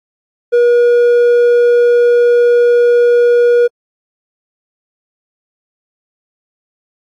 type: tone with hard clipping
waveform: sine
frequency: 480 Hz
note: B4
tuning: 49 cents flat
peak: -7 dBFS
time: 0.52-3.68 s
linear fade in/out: 20 ms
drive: 3 dB
effects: AAC 64 kbps